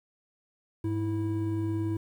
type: tone pair together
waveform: triangle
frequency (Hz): 102.87 / 326.6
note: G#2 / E4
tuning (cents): -16 / -16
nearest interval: octave + minor sixth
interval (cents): 2000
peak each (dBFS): -28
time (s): 0.84-1.97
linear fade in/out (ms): 5
effects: 10-bit